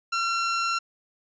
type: tone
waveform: sawtooth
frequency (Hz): 1363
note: F6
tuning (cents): -43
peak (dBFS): -20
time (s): 0.12-0.79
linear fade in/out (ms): 10
effects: resampled to 16000 Hz